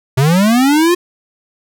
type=linear sweep; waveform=square; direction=up; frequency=125.3 to 360 Hz; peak=-9 dBFS; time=0.17-0.95 s; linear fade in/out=10 ms; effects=none